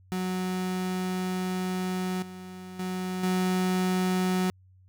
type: tone with level steps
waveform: 35% pulse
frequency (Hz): 184.3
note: F#3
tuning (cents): -7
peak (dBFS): -26 / -38 / -28 / -22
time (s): 0.12-4.5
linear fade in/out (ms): 0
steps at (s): 2.22 / 2.79 / 3.23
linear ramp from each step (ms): 5
effects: added 93 Hz sine -54 dBFS peak until 4.88 s